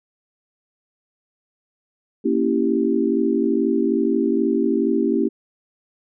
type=chord; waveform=sine; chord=A# diminished seventh; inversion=none; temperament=equal; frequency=233.1 / 277.2 / 329.6 / 392 Hz; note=A#3 / C#4 / E4 / G4; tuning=0 / 0 / 0 / 0 cents; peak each=-22 dBFS; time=2.24-5.29 s; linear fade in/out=20 ms; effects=none